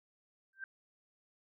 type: tone with exponential growth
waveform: sine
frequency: 1567 Hz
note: G6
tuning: 1 cent flat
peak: -36 dBFS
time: 0.53-0.64 s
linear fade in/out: 2 ms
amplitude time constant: 22 ms
effects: none